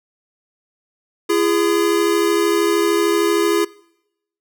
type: tone pair together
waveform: square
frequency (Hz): 338.6 / 411.7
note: E4 / G#4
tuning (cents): +46 / -15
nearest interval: minor third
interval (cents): 339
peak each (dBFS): -18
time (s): 1.29-3.65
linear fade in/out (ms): 10
effects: noise-tail reverb RT60 0.8 s tail -22 dB re dry